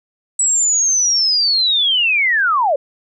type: linear sweep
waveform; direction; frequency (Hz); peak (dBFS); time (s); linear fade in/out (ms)
sine; down; 7902 to 523.3; -12; 0.39-2.76; 5
effects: none